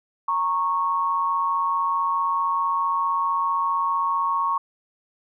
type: tone pair together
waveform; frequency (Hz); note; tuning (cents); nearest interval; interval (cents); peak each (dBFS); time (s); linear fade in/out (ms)
sine; 927 / 1102.4; A#5 / C#6; -10 / -10; minor third; 300; -26 / -21; 0.28-4.58; 5
effects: none